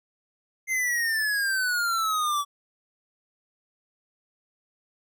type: exponential sweep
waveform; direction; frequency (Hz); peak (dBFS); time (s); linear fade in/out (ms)
square; down; 2100 to 1139; -24; 0.67-2.45; 50
effects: none